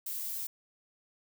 violet noise, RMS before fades -37 dBFS, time 0.06-0.47 s, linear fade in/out 5 ms, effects none

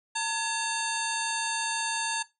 harmonic tone with a mistuned harmonic, 906 Hz, A#5, 50 cents flat, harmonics 1 / 2 / 3 / 4 / 5 / 7 / 8 / 9 / 10, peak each -31 / -34 / -36 / -37 / -38 / -39 / -40 / -41 / -41 dBFS, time 0.15-2.23 s, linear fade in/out 10 ms, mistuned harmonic 2, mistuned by -120 cents, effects noise-tail reverb RT60 0.2 s tail -18 dB re dry

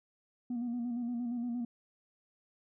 sine tone with vibrato, 240 Hz, B3, 49 cents flat, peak -31 dBFS, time 0.5-1.65 s, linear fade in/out 5 ms, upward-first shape square, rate 8.6 Hz, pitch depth 39 cents each way, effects tanh soft clip ceiling -31 dBFS

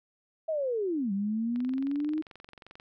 sine linear two-way sweep, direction down then up, 656 to 192.7 to 315.9 Hz, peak -27 dBFS, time 0.48-2.22 s, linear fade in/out 10 ms, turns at 1.12 s
click train, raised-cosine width 0.3 ms, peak -32 dBFS, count 29, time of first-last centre 1.56-2.799 s, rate 22.6 Hz
effects none

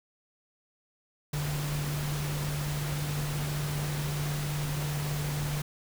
sine tone in noise, 146.83 Hz, D3, in tune, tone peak -30 dBFS, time 1.33-5.62 s, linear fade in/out 5 ms, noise pink, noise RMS -37 dBFS, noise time 1.33-5.62 s, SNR +4 dB, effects none

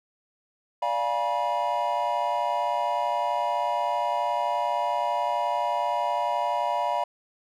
triangle chord, D diminished seventh, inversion none, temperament equal with one note detuned, 587.3 / 698.5 / 830.6 / 966.3 Hz, D5 / F5 / Ab5 / Cb6, 0 / 0 / 0 / -38 cents, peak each -29 / -27 / -30 / -25 dBFS, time 0.82-7.04 s, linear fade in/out 5 ms, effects none

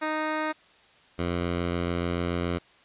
10% pulse tone pair in turn, 310 / 86.99 Hz, D#4 / F2, -6 / -6 cents, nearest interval octave + minor seventh, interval 2200 cents, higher first, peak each -18 dBFS, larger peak neither, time 0.01-0.53 / 1.18-2.59 s, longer second, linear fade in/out 20 ms, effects white hiss -57 dBFS RMS until 2.84 s + resampled to 8000 Hz

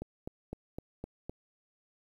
click train, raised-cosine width 2 ms, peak -25 dBFS, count 6, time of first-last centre 0.02-1.296 s, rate 3.92 Hz, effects 10-bit

